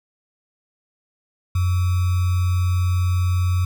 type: tone with sample-and-hold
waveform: sine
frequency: 90 Hz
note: F#2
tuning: 47 cents flat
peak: -16 dBFS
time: 1.55-3.65 s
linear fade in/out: 5 ms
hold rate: 1225 Hz
effects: none